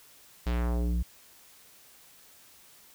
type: tone with low-pass filter sweep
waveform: square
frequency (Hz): 59.7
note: A#1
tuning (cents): +42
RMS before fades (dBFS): -28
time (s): 0.46-1.03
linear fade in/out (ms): 10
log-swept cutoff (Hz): 4900 to 120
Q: 1.2
effects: white hiss -56 dBFS RMS until 2.94 s